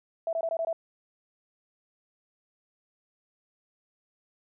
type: tone bursts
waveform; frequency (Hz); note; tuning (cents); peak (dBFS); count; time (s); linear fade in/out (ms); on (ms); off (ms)
sine; 659.3; E5; 0; -26; 6; 0.27-0.729; 2; 59; 21
effects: none